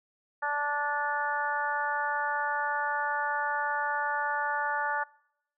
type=harmonic tone; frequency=291.6 Hz; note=D4; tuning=12 cents flat; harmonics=2 / 3 / 4 / 5 / 6; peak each=-39 / -31 / -36 / -33 / -35 dBFS; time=0.42-5.04 s; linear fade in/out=10 ms; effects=noise-tail reverb RT60 0.8 s tail -24 dB re dry